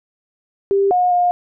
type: tone with pitch steps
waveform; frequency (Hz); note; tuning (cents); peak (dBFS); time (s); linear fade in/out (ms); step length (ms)
sine; 395.4 / 721 / 711; G4 / F#5 / F5; +15 / -45 / +31; -12; 0.71-1.31; 0; 200
effects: none